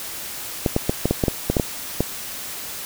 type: clicks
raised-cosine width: 2 ms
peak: -4 dBFS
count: 11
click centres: 0.662 / 0.764 / 0.895 / 1.056 / 1.11 / 1.238 / 1.282 / 1.5 / 1.568 / 1.598 / 2.006 s
effects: white hiss -32 dBFS RMS until 2.85 s